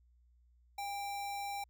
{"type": "tone with sample-and-hold", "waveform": "sine", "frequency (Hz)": 806, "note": "G5", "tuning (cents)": 48, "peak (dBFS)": -37, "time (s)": [0.78, 1.64], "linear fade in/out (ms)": 5, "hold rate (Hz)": 3150, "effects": ["added 60 Hz sine -64 dBFS peak until 1.69 s"]}